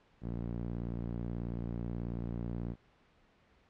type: tone with band-pass filter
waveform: sawtooth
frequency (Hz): 58.4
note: A#1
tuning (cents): +4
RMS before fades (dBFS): -38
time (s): 0.21-2.76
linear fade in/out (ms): 50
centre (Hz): 190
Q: 0.97
effects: pink hiss -67 dBFS RMS until 3.69 s + low-pass 3000 Hz 12 dB/octave